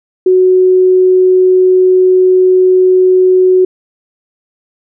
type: tone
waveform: sine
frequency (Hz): 370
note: F#4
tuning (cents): 0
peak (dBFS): -4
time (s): 0.26-3.65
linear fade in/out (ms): 5
effects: none